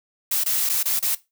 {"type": "noise with dropouts", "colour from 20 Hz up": "blue", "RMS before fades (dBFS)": -22, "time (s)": [0.31, 1.15], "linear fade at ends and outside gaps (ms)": 5, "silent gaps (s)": [[0.438, 0.46], [0.692, 0.696], [0.83, 0.855], [0.993, 1.025]], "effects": ["noise-tail reverb RT60 0.2 s tail -17 dB re dry"]}